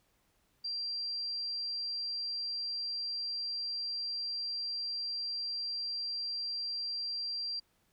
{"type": "tone", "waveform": "sine", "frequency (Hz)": 4730, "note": "D8", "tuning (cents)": 12, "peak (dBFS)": -34, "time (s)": [0.64, 7.6], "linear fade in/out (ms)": 10, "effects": ["pink hiss -73 dBFS RMS until 7.92 s"]}